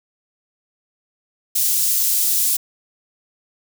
white high-pass noise, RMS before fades -18 dBFS, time 1.55-2.57 s, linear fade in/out 10 ms, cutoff 6100 Hz, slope 12 dB/octave, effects none

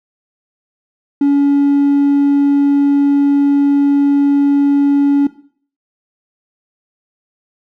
triangle tone, 282.8 Hz, C#4, 35 cents sharp, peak -5 dBFS, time 1.21-5.27 s, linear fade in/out 5 ms, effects noise-tail reverb RT60 0.5 s tail -18 dB re dry + tanh soft clip ceiling -4 dBFS

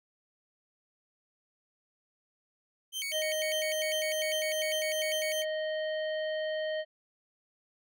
sawtooth tone with vibrato, 2637 Hz, E7, in tune, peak -30 dBFS, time 2.92-5.45 s, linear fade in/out 50 ms, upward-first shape square, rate 5 Hz, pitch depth 290 cents each way
harmonic tone, 622.3 Hz, D#5, in tune, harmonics 1 / 3 / 5 / 7, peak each -31 / -40 / -43 / -53 dBFS, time 3.11-6.85 s, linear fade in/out 50 ms
effects none

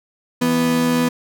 35% pulse tone pair together, 164.81 / 246.9 Hz, E3 / B3, 0 / 0 cents, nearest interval perfect fifth, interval 700 cents, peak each -22 / -14 dBFS, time 0.41-1.09 s, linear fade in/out 10 ms, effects none

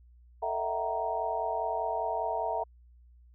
sine tone cluster, 445.9 / 621 / 666 / 756 / 934 Hz, A4 / D#5 / E5 / F#5 / A#5, +23 / -3 / +18 / +37 / +3 cents, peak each -38 / -39 / -33 / -35 / -34 dBFS, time 0.42-2.64 s, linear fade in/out 10 ms, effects added 60 Hz sine -54 dBFS peak until 3.34 s

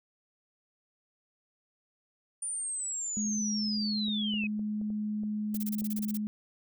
sine linear sweep, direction down, 9360 to 2489 Hz, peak -32 dBFS, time 2.42-4.47 s, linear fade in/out 5 ms
sine tone, 211.5 Hz, G#3, 32 cents sharp, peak -30 dBFS, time 3.17-6.27 s, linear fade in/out 0 ms
clicks, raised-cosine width 2 ms, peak -36 dBFS, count 10, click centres 4.083 / 4.339 / 4.438 / 4.594 / 4.814 / 4.903 / 5.235 / 5.545 / 5.82 / 5.991 s
violet noise bursts, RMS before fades -38 dBFS, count 11, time 5.54-6.173 s, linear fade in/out 5 ms, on 33 ms, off 27 ms
effects none

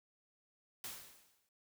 white noise with exponential decay, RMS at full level -43 dBFS, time 0.84-1.49 s, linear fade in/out 2 ms, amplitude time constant 140 ms, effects none

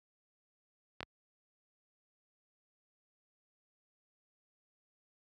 clicks, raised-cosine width 0.3 ms, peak -23 dBFS, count 2, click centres 1.006 / 1.03 s, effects high-pass 60 Hz 12 dB/octave

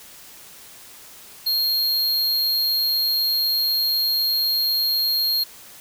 square tone, 4236 Hz, C8, 21 cents sharp, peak -19 dBFS, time 1.46-5.44 s, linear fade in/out 10 ms, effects white hiss -44 dBFS RMS until 5.8 s

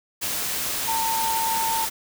sine tone in noise, 903 Hz, A5, 45 cents sharp, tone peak -23 dBFS, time 0.87-1.86 s, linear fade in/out 20 ms, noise white, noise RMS -27 dBFS, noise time 0.21-1.9 s, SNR +1 dB, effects none

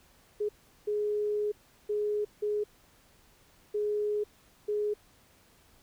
sine tone bursts at uneven times, 418.1 Hz, G#4, 12 cents sharp, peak -27 dBFS, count 6, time 0.4-0.49 / 0.87-1.52 / 1.89-2.25 / 2.42-2.64 / 3.74-4.24 / 4.68-4.94 s, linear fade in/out 10 ms, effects pink hiss -62 dBFS RMS until 5.82 s

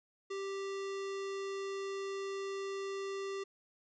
square tone, 392 Hz, G4, in tune, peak -38 dBFS, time 0.3-3.44 s, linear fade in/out 10 ms, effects resampled to 16000 Hz

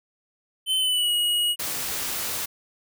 square tone with pitch glide, 3063 to 2899 Hz, G7 to F#7, -41 to -36 cents, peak -21 dBFS, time 0.66-1.56 s, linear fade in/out 50 ms, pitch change -95 cents, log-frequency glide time 0.78-1.12 s
white noise, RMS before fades -29 dBFS, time 1.59-2.46 s, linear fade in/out 10 ms
effects none

